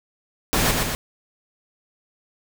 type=noise with echo; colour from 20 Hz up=pink; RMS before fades=-20 dBFS; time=0.53-0.71 s; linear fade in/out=0 ms; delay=120 ms; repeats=2; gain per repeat=-3 dB; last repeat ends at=0.95 s; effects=none